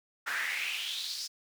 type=noise with high-pass filter sweep; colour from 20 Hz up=brown; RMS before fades=-35 dBFS; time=0.26-1.28 s; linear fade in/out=20 ms; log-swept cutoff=1500 to 5300 Hz; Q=4.9; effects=none

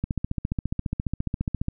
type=click train; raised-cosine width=5 ms; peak=-13 dBFS; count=25; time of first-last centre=0.04-1.684 s; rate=14.6 Hz; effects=none

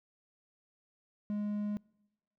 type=tone; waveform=triangle; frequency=207.7 Hz; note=G#3; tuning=in tune; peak=-30 dBFS; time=1.3-1.77 s; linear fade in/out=0 ms; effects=noise-tail reverb RT60 1.0 s tail -26 dB re dry

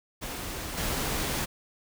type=noise with level steps; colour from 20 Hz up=pink; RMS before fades=-36 / -30 dBFS; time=0.21-1.46 s; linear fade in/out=20 ms; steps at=0.77 s; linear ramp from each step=10 ms; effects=none

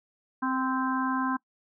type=harmonic tone with a mistuned harmonic; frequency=261.6 Hz; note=C4; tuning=in tune; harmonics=1 / 3 / 4 / 5 / 6; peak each=-28 / -37 / -30 / -38 / -35 dBFS; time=0.42-1.37 s; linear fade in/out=10 ms; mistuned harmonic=4; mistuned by=-19 cents; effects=noise-tail reverb RT60 0.1 s tail -23 dB re dry

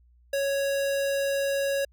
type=tone; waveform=square; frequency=554.4 Hz; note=C#5; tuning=in tune; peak=-25 dBFS; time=0.33-1.85 s; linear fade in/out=5 ms; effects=added 60 Hz sine -56 dBFS peak until 1.92 s

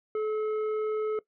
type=tone with tanh clipping; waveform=sine; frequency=430.6 Hz; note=A4; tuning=37 cents flat; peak=-28 dBFS; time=0.15-1.19 s; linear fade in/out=2 ms; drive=10 dB; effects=noise-tail reverb RT60 0.1 s tail -19 dB re dry + low-pass 2000 Hz 12 dB/octave

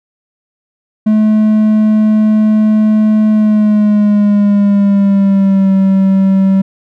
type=tone with pitch glide; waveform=triangle; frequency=215 to 192.65 Hz; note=A3 to G3; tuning=-40 to -30 cents; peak=-4 dBFS; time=1.06-6.62 s; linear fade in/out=10 ms; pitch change=-190 cents; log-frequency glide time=3.3-5.73 s; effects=none

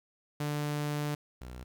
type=tone pair in turn; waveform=sawtooth; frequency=147.7 / 62.1 Hz; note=D3 / B1; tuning=+10 / +10 cents; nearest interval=octave + minor third; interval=1500 cents; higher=first; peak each=-27 / -38 dBFS; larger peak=first; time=0.4-1.15 / 1.41-1.64 s; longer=first; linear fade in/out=5 ms; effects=11-bit

